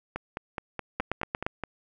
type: two click trains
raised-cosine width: 0.5 ms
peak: -17 / -12 dBFS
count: 8 / 5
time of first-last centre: 0.16-1.637 / 1-1.465 s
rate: 4.74 / 8.6 Hz
effects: none